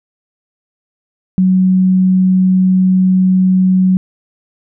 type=tone; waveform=sine; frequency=186.1 Hz; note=F#3; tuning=10 cents sharp; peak=-7 dBFS; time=1.38-3.97 s; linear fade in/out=0 ms; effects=none